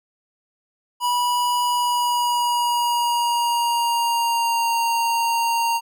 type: tone with pitch glide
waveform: square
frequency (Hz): 976 to 927.1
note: B5 to A#5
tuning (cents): -21 to -10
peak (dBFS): -19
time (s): 1-5.81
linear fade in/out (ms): 50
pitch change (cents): -89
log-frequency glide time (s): 1.63-4.74
effects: none